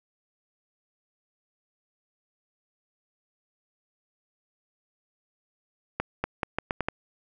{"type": "accelerating click train", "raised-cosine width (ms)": 0.5, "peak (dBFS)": -11, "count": 7, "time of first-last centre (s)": [6, 6.885], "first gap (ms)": 240, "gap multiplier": 0.8, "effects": []}